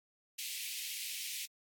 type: high-pass noise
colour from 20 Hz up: pink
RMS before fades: -41 dBFS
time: 0.38-1.46 s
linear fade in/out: 10 ms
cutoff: 2200 Hz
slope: 48 dB/octave
effects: AAC 64 kbps

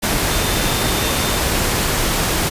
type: tone in noise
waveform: sine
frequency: 3601 Hz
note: A7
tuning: 39 cents sharp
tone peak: -29 dBFS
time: 0.3-1.39 s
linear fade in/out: 20 ms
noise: pink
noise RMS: -18 dBFS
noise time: 0.02-2.5 s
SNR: -14 dB
effects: resampled to 32000 Hz

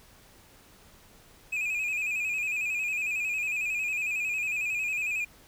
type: tone with vibrato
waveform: triangle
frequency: 2489 Hz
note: D#7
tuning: in tune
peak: -26 dBFS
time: 1.52-5.25 s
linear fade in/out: 10 ms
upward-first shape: square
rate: 11 Hz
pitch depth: 49 cents each way
effects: pink hiss -56 dBFS RMS until 5.47 s

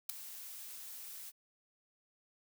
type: noise with ADSR envelope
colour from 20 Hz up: blue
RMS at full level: -32 dBFS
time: 0.09-1.32 s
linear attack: 8 ms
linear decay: 3 ms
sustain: -16 dB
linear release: 35 ms
effects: none

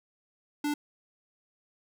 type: tone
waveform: square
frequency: 293.7 Hz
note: D4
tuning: in tune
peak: -28 dBFS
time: 0.64-0.74 s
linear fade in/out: 5 ms
effects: none

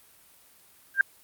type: tone with exponential growth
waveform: sine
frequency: 1590 Hz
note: G6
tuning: 24 cents sharp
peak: -12 dBFS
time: 0.94-1.01 s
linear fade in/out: 2 ms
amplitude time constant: 15 ms
effects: white hiss -57 dBFS RMS until 1.23 s + Opus 32 kbps

